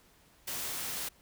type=noise; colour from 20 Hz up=white; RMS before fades=-37 dBFS; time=0.47-1.09 s; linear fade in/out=10 ms; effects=pink hiss -63 dBFS RMS until 1.21 s